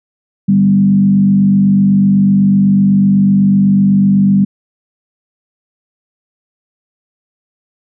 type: tone with frequency modulation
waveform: sine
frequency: 196 Hz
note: G3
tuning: in tune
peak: -6 dBFS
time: 0.48-4.45 s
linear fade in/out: 10 ms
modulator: 48 Hz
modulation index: 0.61
effects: none